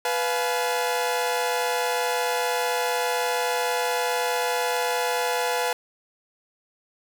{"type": "chord", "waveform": "sawtooth", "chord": "F diminished", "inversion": "second", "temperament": "equal with one note detuned", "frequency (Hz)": [493.9, 698.5, 852], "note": ["Cb5", "F5", "Ab5"], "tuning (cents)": [0, 0, 44], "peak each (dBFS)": [-22, -25, -24], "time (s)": [0.05, 5.73], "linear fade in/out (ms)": 2, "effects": ["8-bit"]}